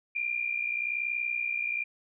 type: tone pair together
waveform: sine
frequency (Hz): 2381 / 2442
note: D7 / D#7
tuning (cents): +23 / -33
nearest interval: unison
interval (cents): 44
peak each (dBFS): -30 / -33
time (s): 0.15-1.84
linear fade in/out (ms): 10
effects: none